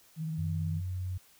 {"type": "tone with vibrato", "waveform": "sine", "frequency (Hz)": 159, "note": "D#3", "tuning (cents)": 38, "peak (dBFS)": -32, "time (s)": [0.16, 0.82], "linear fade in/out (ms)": 50, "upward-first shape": "sine", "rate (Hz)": 18, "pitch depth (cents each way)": 42}
{"type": "tone with pitch glide", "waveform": "sine", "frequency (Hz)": [92.5, 91.91], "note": ["F#2", "F#2"], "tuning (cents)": [0, -11], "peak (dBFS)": -32, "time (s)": [0.38, 1.18], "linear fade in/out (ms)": 10, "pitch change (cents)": -11, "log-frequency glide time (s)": [0.61, 0.73]}
{"effects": ["white hiss -61 dBFS RMS until 1.39 s"]}